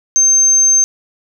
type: tone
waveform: sine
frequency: 6300 Hz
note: G8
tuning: 8 cents sharp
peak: -7 dBFS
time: 0.16-0.84 s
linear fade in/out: 0 ms
effects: none